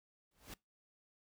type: noise with exponential growth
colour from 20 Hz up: pink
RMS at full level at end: -45 dBFS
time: 0.31-0.54 s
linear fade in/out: 5 ms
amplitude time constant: 50 ms
effects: noise-tail reverb RT60 0.2 s tail -23 dB re dry